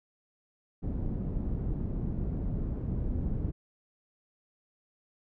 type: low-pass noise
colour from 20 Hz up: pink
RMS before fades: -32 dBFS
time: 0.82-3.52 s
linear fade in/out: 20 ms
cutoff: 240 Hz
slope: 12 dB/octave
effects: none